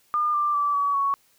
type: tone with pitch steps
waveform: sine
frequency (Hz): 1208 / 1183.8 / 1160.1 / 1136.9 / 1114.2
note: D6 / D6 / D6 / C#6 / C#6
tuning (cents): +48 / +13 / -22 / +43 / +9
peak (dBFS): -20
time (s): 0.14-1.14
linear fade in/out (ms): 0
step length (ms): 200
effects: white hiss -62 dBFS RMS until 1.38 s